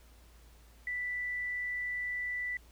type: tone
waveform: sine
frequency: 1975.5 Hz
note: B6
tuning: in tune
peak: -33 dBFS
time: 0.87-2.57 s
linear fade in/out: 2 ms
effects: added 57 Hz sine -56 dBFS peak until 2.71 s + pink hiss -63 dBFS RMS until 2.71 s